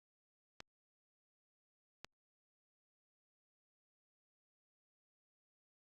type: clicks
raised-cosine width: 0.2 ms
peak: -29 dBFS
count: 2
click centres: 0.604 / 2.046 s
effects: Opus 48 kbps